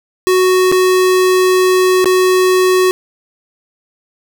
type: tone with dropouts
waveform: square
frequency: 370 Hz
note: F#4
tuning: in tune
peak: -9 dBFS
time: 0.27-2.91 s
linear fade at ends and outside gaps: 0 ms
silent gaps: 0.716-0.723 / 2.044-2.057 s
effects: none